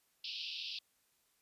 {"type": "band-pass noise", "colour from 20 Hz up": "pink", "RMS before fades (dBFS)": -43, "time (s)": [0.24, 0.79], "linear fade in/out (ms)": 5, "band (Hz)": [2600, 5200], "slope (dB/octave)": 96, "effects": ["white hiss -75 dBFS RMS until 1.41 s", "resampled to 32000 Hz"]}